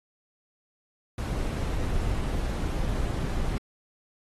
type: noise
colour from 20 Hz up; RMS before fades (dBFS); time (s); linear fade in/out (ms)
brown; -28; 1.18-3.58; 2
effects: AAC 32 kbps